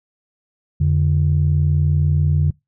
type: tone pair together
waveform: sine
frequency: 86.41 / 146.5 Hz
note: F2 / D3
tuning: -18 / -4 cents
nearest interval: major sixth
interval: 914 cents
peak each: -15 dBFS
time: 0.8-2.51 s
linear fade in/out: 10 ms
effects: noise-tail reverb RT60 0.2 s tail -24 dB re dry + tanh soft clip ceiling -7 dBFS